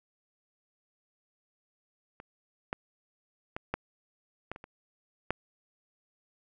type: clicks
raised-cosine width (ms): 0.5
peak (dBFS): -30 / -17 / -20 / -15 / -21 / -29 / -30 / -13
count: 8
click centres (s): 2.201 / 2.729 / 3.565 / 3.74 / 4.516 / 4.561 / 4.641 / 5.306
effects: none